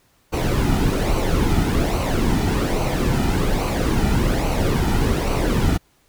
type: noise with flanger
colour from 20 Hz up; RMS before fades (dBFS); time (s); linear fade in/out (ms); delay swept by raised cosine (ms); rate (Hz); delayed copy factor
brown; -19; 0.32-5.78; 20; 0.57 to 1.87; 1.2; -0.55
effects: pink hiss -60 dBFS RMS until 6.08 s